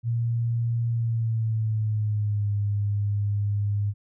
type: tone with pitch glide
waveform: sine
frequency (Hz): 116.9 to 102.36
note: A#2 to G#2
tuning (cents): +5 to -25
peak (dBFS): -22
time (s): 0.03-3.94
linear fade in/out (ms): 50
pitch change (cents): -230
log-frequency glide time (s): 0.89-2.51
effects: none